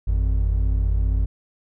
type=tone pair together; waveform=triangle; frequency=51.67 / 86.9 Hz; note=G#1 / F2; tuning=-8 / -8 cents; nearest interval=major sixth; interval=900 cents; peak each=-16 / -23 dBFS; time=0.07-1.26 s; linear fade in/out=10 ms; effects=none